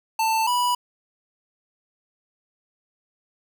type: tone pair in turn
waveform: square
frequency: 889 / 980.6 Hz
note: A5 / B5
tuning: +18 / -13 cents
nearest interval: major second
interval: 169 cents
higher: second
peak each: -20 dBFS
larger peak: neither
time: 0.19-0.47 / 0.47-0.75 s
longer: neither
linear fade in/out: 5 ms
effects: none